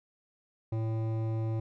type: tone with hard clipping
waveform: sine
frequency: 111.6 Hz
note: A2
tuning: 25 cents sharp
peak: -31 dBFS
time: 0.72-1.6 s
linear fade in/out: 5 ms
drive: 13 dB
effects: none